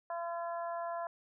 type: harmonic tone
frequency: 340 Hz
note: F4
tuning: 46 cents flat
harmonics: 2 / 3 / 4 / 5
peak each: -37 / -41 / -48 / -51 dBFS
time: 0.1-1.07 s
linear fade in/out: 2 ms
effects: none